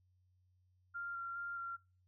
sine tone with vibrato, 1385 Hz, F6, 15 cents flat, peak -40 dBFS, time 0.94-1.77 s, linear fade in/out 20 ms, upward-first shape square, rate 2.4 Hz, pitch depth 11 cents each way, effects noise-tail reverb RT60 0.3 s tail -24 dB re dry + added 91 Hz sine -70 dBFS peak until 2.07 s

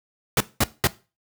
pink noise bursts, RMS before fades -18 dBFS, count 3, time 0.37-0.872 s, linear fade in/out 2 ms, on 34 ms, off 200 ms, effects noise-tail reverb RT60 0.3 s tail -18 dB re dry + high-pass 60 Hz 12 dB/octave

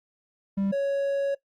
triangle tone pair in turn, 196.6 / 556.1 Hz, G3 / C#5, +5 / +5 cents, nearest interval octave + tritone, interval 1800 cents, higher second, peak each -21 dBFS, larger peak neither, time 0.57-0.72 / 0.72-1.35 s, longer second, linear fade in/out 10 ms, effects noise-tail reverb RT60 0.1 s tail -19 dB re dry + Opus 48 kbps

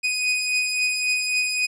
sawtooth beating tone pair, 2489 / 2492.7 Hz, D#7 / D#7, 0 / +3 cents, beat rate 3.7 Hz, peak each -25 / -18 dBFS, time 0.03-1.67 s, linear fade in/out 20 ms, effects resampled to 22050 Hz

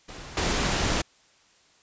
pink noise with level steps, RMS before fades -41 / -25 dBFS, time 0.08-1.02 s, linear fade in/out 10 ms, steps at 0.37 s, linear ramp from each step 2 ms, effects white hiss -60 dBFS RMS until 1.82 s + resampled to 16000 Hz

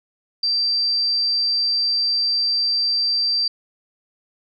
sine tone, 4692 Hz, D8, 2 cents flat, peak -17 dBFS, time 0.43-3.48 s, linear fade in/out 5 ms, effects none

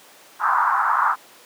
white band-pass noise, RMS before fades -19 dBFS, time 0.39-1.16 s, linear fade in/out 50 ms, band 870 to 1400 Hz, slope 48 dB/octave, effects pink hiss -47 dBFS RMS until 1.45 s + high-pass 400 Hz 12 dB/octave

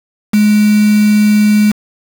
sine tone with quantisation, 210.1 Hz, G#3, 20 cents sharp, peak -6 dBFS, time 0.33-1.72 s, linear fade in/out 10 ms, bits 3, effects none

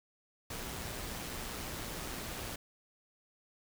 pink noise with amplitude modulation, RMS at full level -40 dBFS, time 0.5-2.56 s, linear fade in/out 5 ms, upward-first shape sine, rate 119 Hz, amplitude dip 30%, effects none

